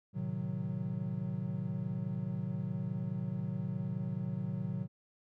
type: chord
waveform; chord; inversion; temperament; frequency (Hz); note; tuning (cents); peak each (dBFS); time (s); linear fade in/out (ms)
triangle; A diminished seventh; none; equal with one note detuned; 111.79 / 130.81 / 155.56 / 185; A2 / C3 / Eb3 / Gb3; +28 / 0 / 0 / 0; -39 / -38 / -38 / -36; 0.13-4.88; 50
effects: none